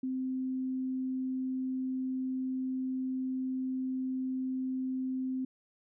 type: tone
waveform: sine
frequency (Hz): 259.5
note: C4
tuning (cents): -14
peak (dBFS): -31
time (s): 0.03-5.45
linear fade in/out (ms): 5
effects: none